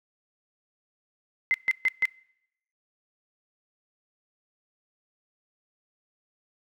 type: tone bursts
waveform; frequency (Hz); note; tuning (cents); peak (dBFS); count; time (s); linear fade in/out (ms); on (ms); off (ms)
sine; 2058; C7; -29; -19; 4; 1.51-2.054; 0; 31; 140
effects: noise-tail reverb RT60 0.8 s tail -25 dB re dry